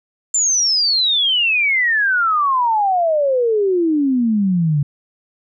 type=exponential sweep; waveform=sine; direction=down; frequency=7290 to 139.9 Hz; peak=-13 dBFS; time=0.34-4.83 s; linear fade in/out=5 ms; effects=none